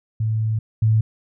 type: tone pair in turn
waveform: sine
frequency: 110 / 110 Hz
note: A2 / A2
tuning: 0 / 0 cents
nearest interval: unison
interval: 0 cents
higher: neither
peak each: -18 / -13 dBFS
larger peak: second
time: 0.2-0.59 / 0.82-1.01 s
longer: first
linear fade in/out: 5 ms
effects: none